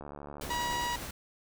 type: click train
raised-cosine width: 1 ms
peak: -29 dBFS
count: 63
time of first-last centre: 0.01-0.866 s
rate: 72.4 Hz
type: noise with tremolo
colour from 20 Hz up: pink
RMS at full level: -39 dBFS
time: 0.41-1.11 s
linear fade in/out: 5 ms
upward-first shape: triangle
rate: 10 Hz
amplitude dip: 30%
type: harmonic tone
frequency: 963 Hz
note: B5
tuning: 44 cents flat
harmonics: 1 / 2 / 3 / 4 / 5 / 6 / 7 / 8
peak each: -32 / -38 / -42 / -44 / -46 / -48 / -49 / -50 dBFS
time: 0.5-0.96 s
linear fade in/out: 5 ms
effects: none